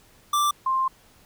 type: tone pair in turn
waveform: square / sine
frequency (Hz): 1174.7 / 1052.6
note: D6 / C6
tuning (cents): 0 / +10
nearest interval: major second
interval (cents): 190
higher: first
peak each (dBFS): -20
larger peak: neither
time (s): 0.33-0.51 / 0.66-0.88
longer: second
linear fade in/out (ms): 5
effects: pink hiss -56 dBFS RMS until 1.25 s

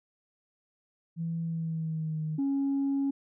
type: tone with pitch glide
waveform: sine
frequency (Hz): 165.8 to 155.59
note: E3 to D#3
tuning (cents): +10 to 0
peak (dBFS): -29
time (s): 1.16-2.4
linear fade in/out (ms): 50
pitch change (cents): -110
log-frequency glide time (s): 1.43-2.22
type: tone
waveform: sine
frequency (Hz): 276.2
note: C#4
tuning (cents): -6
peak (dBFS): -24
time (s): 2.38-3.11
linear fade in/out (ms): 10
effects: tanh soft clip ceiling -23 dBFS

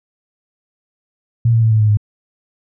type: tone with pitch steps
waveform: sine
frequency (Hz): 116.54 / 114.08 / 111.66 / 109.3 / 106.99 / 104.73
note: A#2 / A#2 / A2 / A2 / A2 / G#2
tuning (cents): 0 / -37 / +26 / -11 / -48 / +15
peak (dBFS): -9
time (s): 1.45-1.972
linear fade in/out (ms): 5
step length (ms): 87
effects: none

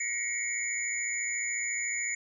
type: tone cluster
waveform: sine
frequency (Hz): 1913 / 2154 / 2268 / 6930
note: A#6 / C7 / C#7 / A8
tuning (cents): +44 / +50 / +39 / -27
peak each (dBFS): -37 / -35 / -38 / -33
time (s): 0-2.15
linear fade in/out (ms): 5
effects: none

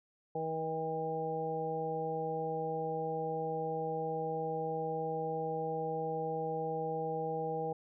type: harmonic tone with a mistuned harmonic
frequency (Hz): 160.2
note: E3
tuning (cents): -49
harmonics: 1 / 2 / 3 / 4 / 5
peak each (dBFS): -42 / -46 / -36 / -45 / -38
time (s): 0.35-7.73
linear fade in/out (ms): 5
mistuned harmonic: 4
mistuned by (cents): -24
effects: none

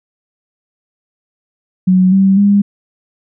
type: tone with pitch steps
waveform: sine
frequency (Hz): 185 / 193.3 / 202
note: F#3 / G3 / G#3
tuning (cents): 0 / -24 / -48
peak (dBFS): -6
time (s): 1.87-2.62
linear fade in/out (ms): 10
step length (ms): 250
effects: none

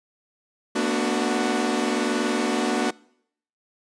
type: chord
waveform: sawtooth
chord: B minor seventh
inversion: third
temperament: equal with one note detuned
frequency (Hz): 225.7 / 246.9 / 293.7 / 370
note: A3 / B3 / D4 / F#4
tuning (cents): +44 / 0 / 0 / 0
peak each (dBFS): -23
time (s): 0.75-2.91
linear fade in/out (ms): 10
effects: noise-tail reverb RT60 0.7 s tail -24 dB re dry + resampled to 22050 Hz

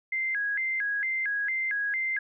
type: tone with vibrato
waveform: sine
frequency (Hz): 1857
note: A#6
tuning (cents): -7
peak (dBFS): -26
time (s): 0.12-2.19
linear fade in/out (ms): 5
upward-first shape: square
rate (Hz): 2.2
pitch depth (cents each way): 200
effects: none

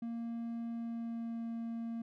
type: tone with pitch glide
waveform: triangle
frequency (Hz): 232.1 to 230.2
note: A#3 to A#3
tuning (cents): -7 to -22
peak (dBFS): -35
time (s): 0.02-2.02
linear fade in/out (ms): 5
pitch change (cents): -15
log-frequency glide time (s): 0.7-1.44
effects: none

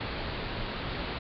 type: low-pass noise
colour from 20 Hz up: pink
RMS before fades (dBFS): -35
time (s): 0-1.19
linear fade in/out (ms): 10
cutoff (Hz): 4600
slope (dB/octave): 96
effects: none

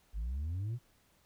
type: exponential sweep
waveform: sine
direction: up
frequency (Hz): 49 to 126.8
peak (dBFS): -31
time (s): 0.13-0.79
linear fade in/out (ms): 50
effects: tanh soft clip ceiling -33 dBFS + pink hiss -69 dBFS RMS until 1.25 s

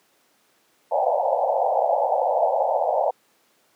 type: band-pass noise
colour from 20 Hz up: pink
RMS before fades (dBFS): -21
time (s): 0.91-3.11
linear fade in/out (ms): 10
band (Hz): 510 to 890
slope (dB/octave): 96
effects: pink hiss -62 dBFS RMS until 3.75 s + high-pass 300 Hz 12 dB/octave

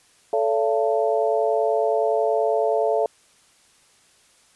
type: tone cluster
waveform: sine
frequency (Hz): 438.7 / 570 / 680 / 887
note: A4 / C#5 / F5 / A5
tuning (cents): -5 / +48 / -46 / +14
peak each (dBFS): -22 / -24 / -22 / -31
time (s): 0.33-3.06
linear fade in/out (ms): 2
effects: white hiss -57 dBFS RMS until 4.55 s + resampled to 24000 Hz

